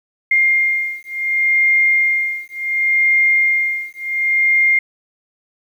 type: beating tone pair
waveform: sine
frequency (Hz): 2116 / 2116.69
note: C7 / C7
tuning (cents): +19 / +19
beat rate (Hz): 0.69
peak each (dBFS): -16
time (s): 0.31-4.79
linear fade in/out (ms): 5
effects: 8-bit